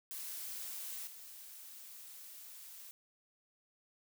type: noise with level steps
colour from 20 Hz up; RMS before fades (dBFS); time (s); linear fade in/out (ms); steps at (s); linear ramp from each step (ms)
blue; -44 / -52; 0.11-2.91; 0; 1.07; 2
effects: none

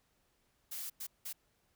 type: noise bursts at uneven times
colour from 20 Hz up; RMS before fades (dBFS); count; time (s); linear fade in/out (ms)
blue; -42; 3; 0.71-0.9 / 1-1.07 / 1.25-1.33; 10
effects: pink hiss -75 dBFS RMS until 1.75 s

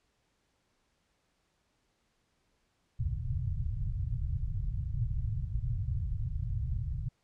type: low-pass noise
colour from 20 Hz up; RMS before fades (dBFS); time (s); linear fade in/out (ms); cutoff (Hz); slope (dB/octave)
white; -33; 2.99-7.09; 10; 130; 48
effects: pink hiss -75 dBFS RMS until 7.23 s + low-pass 8000 Hz 12 dB/octave

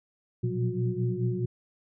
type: tone cluster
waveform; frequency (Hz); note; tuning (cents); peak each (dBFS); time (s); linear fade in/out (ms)
sine; 118.6 / 123.4 / 179.6 / 188.2 / 361.7; A#2 / B2 / F3 / F#3 / F#4; +30 / -1 / +49 / +30 / -39; -30 / -30 / -35 / -37 / -33; 0.43-1.46; 10
effects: none

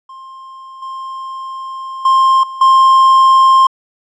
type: tone with level steps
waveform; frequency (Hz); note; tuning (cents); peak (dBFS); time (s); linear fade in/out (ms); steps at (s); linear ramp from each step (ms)
triangle; 1058; C6; +19; -29 / -21 / -5 / -22 / -3; 0.09-3.67; 5; 0.82 / 2.05 / 2.43 / 2.61; 5
effects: resampled to 22050 Hz

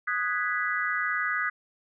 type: chord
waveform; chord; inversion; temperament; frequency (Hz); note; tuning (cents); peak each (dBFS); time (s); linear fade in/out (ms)
sine; G# minor seventh; second; equal; 1244.5 / 1480 / 1661.2 / 1975.5; D#6 / F#6 / G#6 / B6; 0 / 0 / 0 / 0; -31; 0.07-1.5; 10
effects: none

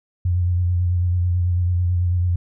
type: tone with vibrato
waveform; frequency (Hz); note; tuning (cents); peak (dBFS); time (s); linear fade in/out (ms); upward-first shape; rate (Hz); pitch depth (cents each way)
sine; 88.7; F2; +27; -16; 0.25-2.36; 5; sine; 9.1; 34
effects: none

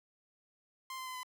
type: tone with pitch steps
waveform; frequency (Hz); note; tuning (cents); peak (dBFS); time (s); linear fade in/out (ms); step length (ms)
sawtooth; 1046.5 / 1035.1 / 1023.8 / 1012.6; C6 / C6 / C6 / B5; 0 / -19 / -38 / +43; -37; 0.9-1.232; 2; 83
effects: none

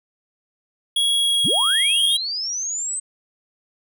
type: tone with pitch glide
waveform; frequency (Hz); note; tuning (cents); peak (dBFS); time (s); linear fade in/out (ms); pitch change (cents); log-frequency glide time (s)
square; 3323 to 3249; G#7 to G#7; 0 to -39; -17; 0.96-2.17; 5; -39; 1.14-2.06
type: linear sweep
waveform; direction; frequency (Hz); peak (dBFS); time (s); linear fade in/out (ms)
sine; up; 82.41 to 8260; -23; 1.44-3; 10
effects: none

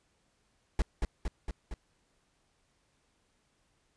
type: noise with echo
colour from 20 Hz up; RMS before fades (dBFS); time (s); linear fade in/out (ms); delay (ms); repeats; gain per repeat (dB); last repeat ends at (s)
brown; -26; 0.79-0.82; 2; 230; 4; -3; 1.74
effects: pink hiss -73 dBFS RMS until 3.96 s + resampled to 22050 Hz

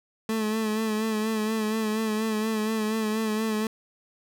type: tone with vibrato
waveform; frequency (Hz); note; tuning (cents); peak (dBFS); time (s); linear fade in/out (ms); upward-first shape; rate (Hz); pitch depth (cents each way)
30% pulse; 217.9; A3; -17; -22; 0.29-3.67; 2; sine; 4.2; 40
effects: none

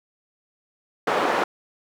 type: band-pass noise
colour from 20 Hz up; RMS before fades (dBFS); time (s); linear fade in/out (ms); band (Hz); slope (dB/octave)
white; -22; 1.07-1.44; 5; 370 to 1000; 12
effects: none

